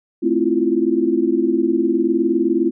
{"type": "chord", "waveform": "sine", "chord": "F major seventh", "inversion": "first", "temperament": "equal", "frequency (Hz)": [220, 261.6, 329.6, 349.2], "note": ["A3", "C4", "E4", "F4"], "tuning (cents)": [0, 0, 0, 0], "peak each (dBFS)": [-24, -21, -18, -19], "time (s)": [0.22, 2.71], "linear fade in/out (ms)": 20, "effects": []}